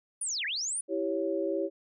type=linear two-way sweep; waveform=sine; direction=down then up; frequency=9956 to 1600 to 9956 Hz; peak=-30 dBFS; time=0.21-0.81 s; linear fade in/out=5 ms; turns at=0.45 s
type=chord; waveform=sine; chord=C# diminished; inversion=first; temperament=equal; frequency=329.6 / 392 / 554.4 Hz; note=E4 / G4 / C#5; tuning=0 / 0 / 0 cents; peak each=-32 dBFS; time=0.88-1.7 s; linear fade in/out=50 ms
effects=none